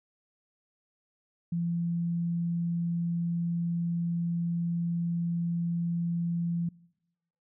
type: tone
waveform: sine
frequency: 170.4 Hz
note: F3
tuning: 42 cents flat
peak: -27 dBFS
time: 1.52-6.69 s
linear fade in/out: 5 ms
effects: noise-tail reverb RT60 0.9 s tail -24 dB re dry